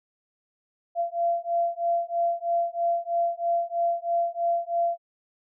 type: beating tone pair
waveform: sine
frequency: 683 / 686.1 Hz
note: F5 / F5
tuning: -39 / -31 cents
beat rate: 3.1 Hz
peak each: -26 dBFS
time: 0.95-4.98 s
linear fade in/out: 50 ms
effects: none